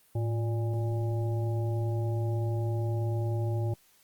harmonic tone with a mistuned harmonic, 117.2 Hz, A#2, 10 cents sharp, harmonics 1 / 3 / 5 / 7, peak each -27 / -37 / -41 / -44 dBFS, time 0.15-3.74 s, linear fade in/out 5 ms, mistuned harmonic 1, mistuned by -110 cents, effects white hiss -63 dBFS RMS until 4.03 s + Opus 32 kbps

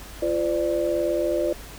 sine tone cluster, 344.1 / 512 / 591 Hz, F4 / C5 / D5, -26 / -38 / +11 cents, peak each -25 / -27 / -24 dBFS, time 0.22-1.53 s, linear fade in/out 5 ms, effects added 50 Hz sine -42 dBFS peak until 1.78 s + pink hiss -42 dBFS RMS until 1.78 s

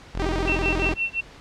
sawtooth tone, 43.3 Hz, F1, 14 cents flat, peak -21 dBFS, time 0.14-0.95 s, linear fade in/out 20 ms
sawtooth tone with vibrato, 350 Hz, F4, 4 cents sharp, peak -21 dBFS, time 0.19-0.94 s, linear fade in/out 10 ms, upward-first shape square, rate 15 Hz, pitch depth 200 cents each way
sine tone with tremolo, 2707 Hz, E7, 45 cents sharp, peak -20 dBFS, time 0.47-1.21 s, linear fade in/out 10 ms, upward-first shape sine, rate 5.8 Hz, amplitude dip 100%
effects pink hiss -46 dBFS RMS until 1.4 s + low-pass 5000 Hz 12 dB/octave

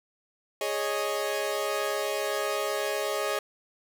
sawtooth chord, Ab suspended fourth, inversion none, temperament equal, 415.3 / 554.4 / 622.3 Hz, Ab4 / Db5 / Eb5, 0 / 0 / 0 cents, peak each -28 dBFS, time 0.61-3.39 s, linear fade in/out 2 ms, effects none

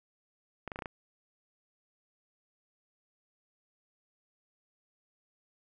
clicks, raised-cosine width 0.5 ms, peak -23 dBFS, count 6, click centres 0.677 / 0.718 / 0.759 / 0.79 / 0.822 / 0.858 s, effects none

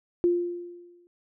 sine tone with exponential decay, 349.4 Hz, F4, 1 cent sharp, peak -17 dBFS, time 0.24-1.07 s, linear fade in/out 0 ms, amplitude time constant 180 ms, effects none

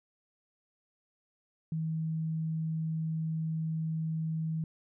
sine tone, 160 Hz, D#3, 49 cents sharp, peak -30 dBFS, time 1.72-4.64 s, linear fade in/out 2 ms, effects none

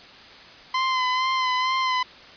sawtooth tone with vibrato, 1028 Hz, C6, 31 cents flat, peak -17 dBFS, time 0.74-2.03 s, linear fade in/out 5 ms, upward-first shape sine, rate 2.2 Hz, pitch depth 34 cents each way, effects white hiss -45 dBFS RMS until 2.36 s + resampled to 11025 Hz

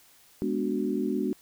sine chord, G# half-diminished seventh, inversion none, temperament equal, 207.7 / 246.9 / 293.7 / 370 Hz, G#3 / B3 / D4 / F#4, 0 / 0 / 0 / 0 cents, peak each -31 dBFS, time 0.42-1.33 s, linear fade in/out 0 ms, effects white hiss -58 dBFS RMS until 1.41 s

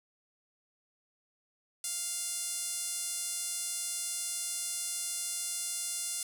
5% pulse tone with band-pass filter, 698.5 Hz, F5, in tune, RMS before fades -36 dBFS, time 1.84-6.23 s, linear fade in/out 2 ms, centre 11000 Hz, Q 1.7, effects none

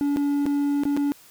triangle tone with dropouts, 285.8 Hz, D4, 47 cents flat, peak -18 dBFS, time 0.01-1.12 s, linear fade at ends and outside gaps 0 ms, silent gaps 0.162-0.17 / 0.456-0.464 / 0.835-0.853 / 0.966-0.973 s, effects white hiss -51 dBFS RMS until 1.3 s

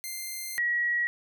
5% pulse / sine tone pair in turn, 2093 / 1914 Hz, C7 / A#6, 0 / +45 cents, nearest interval major second, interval 155 cents, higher first, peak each -24 dBFS, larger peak neither, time 0.04-0.58 / 0.58-1.07 s, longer first, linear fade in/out 0 ms, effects none

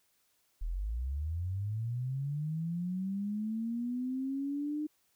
sine linear sweep, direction up, 36.71 to 305.2 Hz, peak -32 dBFS, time 0.61-4.87 s, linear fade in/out 10 ms, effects white hiss -73 dBFS RMS until 5.15 s

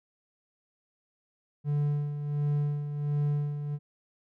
triangle tone with tremolo, 146.2 Hz, D3, 7 cents flat, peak -22 dBFS, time 1.64-3.79 s, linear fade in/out 50 ms, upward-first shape sine, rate 1.4 Hz, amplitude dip 60%, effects none

